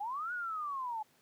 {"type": "linear two-way sweep", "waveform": "sine", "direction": "up then down", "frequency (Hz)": [784, 1480, 842], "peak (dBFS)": -35, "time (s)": [0, 1.03], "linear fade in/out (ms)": 10, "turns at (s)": 0.33, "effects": ["pink hiss -68 dBFS RMS until 1.21 s", "high-pass 150 Hz 12 dB/octave"]}